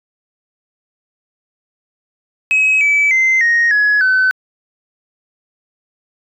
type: tone with pitch steps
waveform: sine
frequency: 2552 / 2300 / 2073 / 1868.2 / 1683.7 / 1517.4 Hz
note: D#7 / D7 / C7 / A#6 / G#6 / F#6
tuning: +43 / -37 / -17 / +3 / +23 / +43 cents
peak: -8 dBFS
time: 2.51-4.31 s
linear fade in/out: 0 ms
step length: 300 ms
effects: tanh soft clip ceiling -7 dBFS